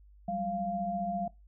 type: tone cluster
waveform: sine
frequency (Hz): 184.2 / 199 / 695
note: F#3 / G3 / F5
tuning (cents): -7 / +26 / -9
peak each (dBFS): -39 / -37 / -32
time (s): 0.28-1.28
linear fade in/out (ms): 5
effects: noise-tail reverb RT60 0.2 s tail -20 dB re dry + added 50 Hz sine -54 dBFS peak until 1.47 s